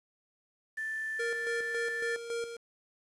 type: tone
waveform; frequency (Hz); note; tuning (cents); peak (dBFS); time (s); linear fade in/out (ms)
sine; 1764; A6; +4; -33; 0.77-2.16; 10
type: tone with tremolo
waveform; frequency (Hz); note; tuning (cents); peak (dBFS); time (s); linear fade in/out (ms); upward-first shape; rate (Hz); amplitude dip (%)
square; 466.8; A#4; +2; -33; 1.19-2.57; 10; square; 3.6; 55
effects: resampled to 24000 Hz + 9-bit